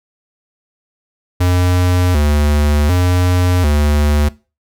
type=tone with vibrato; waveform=square; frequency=81.5 Hz; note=E2; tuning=19 cents flat; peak=-11 dBFS; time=1.4-4.29 s; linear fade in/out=10 ms; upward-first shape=square; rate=0.67 Hz; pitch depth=170 cents each way; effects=noise-tail reverb RT60 0.3 s tail -20 dB re dry